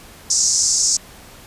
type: band-pass noise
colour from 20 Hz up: white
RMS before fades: -17 dBFS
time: 0.3-0.97 s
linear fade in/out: 5 ms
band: 5300 to 7400 Hz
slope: 48 dB/octave
effects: pink hiss -42 dBFS RMS until 1.46 s + resampled to 32000 Hz